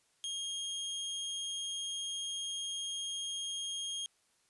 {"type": "tone", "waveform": "sawtooth", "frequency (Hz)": 3243, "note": "G#7", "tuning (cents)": -42, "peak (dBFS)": -33, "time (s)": [0.24, 4.06], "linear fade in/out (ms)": 0, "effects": ["white hiss -72 dBFS RMS until 4.49 s", "resampled to 24000 Hz"]}